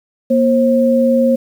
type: tone pair together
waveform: sine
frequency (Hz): 237.5 / 533.2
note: A#3 / C5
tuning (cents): +33 / +33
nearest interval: octave + major second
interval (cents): 1400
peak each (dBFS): -12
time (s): 0.3-1.36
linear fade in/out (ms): 10
effects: 7-bit